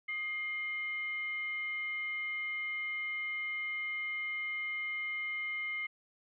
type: tone with frequency modulation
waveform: sine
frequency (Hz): 2120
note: C7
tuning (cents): +22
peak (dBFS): -34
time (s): 0.08-5.87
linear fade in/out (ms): 10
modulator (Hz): 880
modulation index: 0.32
effects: none